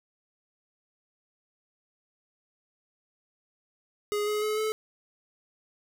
square tone with pitch steps, 415.3 / 421.3 / 427.5 / 433.7 Hz, G#4 / G#4 / A4 / A4, 0 / +25 / -50 / -25 cents, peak -27 dBFS, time 4.12-4.72 s, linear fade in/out 0 ms, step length 150 ms, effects none

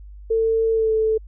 sine tone with pitch glide, 448.9 to 439.2 Hz, A4 to A4, +35 to -3 cents, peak -16 dBFS, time 0.3-1.18 s, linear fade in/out 10 ms, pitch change -38 cents, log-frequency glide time 0.72-0.92 s, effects added 50 Hz sine -37 dBFS peak until 1.27 s

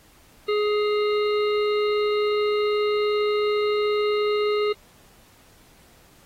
harmonic tone with a mistuned harmonic, 418.7 Hz, G#4, 14 cents sharp, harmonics 1 / 3 / 5 / 7 / 9 / 10, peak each -20 / -30 / -34 / -37 / -39 / -40 dBFS, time 0.48-4.73 s, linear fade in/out 10 ms, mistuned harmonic 7, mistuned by -73 cents, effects pink hiss -55 dBFS RMS until 6.25 s + AAC 48 kbps

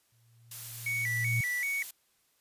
sine tone with exponential growth, 116.54 Hz, A#2, in tune, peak -26 dBFS, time 0.12-1.41 s, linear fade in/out 5 ms, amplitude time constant 280 ms
blue noise, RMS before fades -41 dBFS, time 0.51-1.91 s, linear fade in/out 5 ms
triangle tone with vibrato, 2093 Hz, C7, in tune, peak -28 dBFS, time 0.86-1.83 s, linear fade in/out 5 ms, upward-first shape square, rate 2.6 Hz, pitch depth 110 cents each way
effects white hiss -71 dBFS RMS until 2.4 s + resampled to 32000 Hz

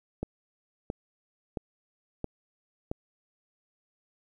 click train, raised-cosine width 2 ms, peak -18 dBFS, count 5, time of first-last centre 0.23-2.915 s, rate 1.49 Hz, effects 10-bit

